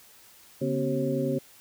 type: tone cluster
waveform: sine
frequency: 142.4 / 240.8 / 271.1 / 383.3 / 541 Hz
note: C#3 / B3 / C#4 / G4 / C#5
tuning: +47 / -44 / -38 / -39 / -42 cents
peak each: -31 dBFS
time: 0.61-1.39 s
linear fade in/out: 10 ms
effects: white hiss -54 dBFS RMS until 1.6 s